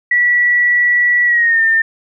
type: tone with pitch glide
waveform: sine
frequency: 1946 to 1805.2 Hz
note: B6 to A6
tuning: -26 to +44 cents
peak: -9 dBFS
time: 0.11-1.82 s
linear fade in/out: 5 ms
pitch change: -130 cents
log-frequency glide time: 1.25-1.62 s
effects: none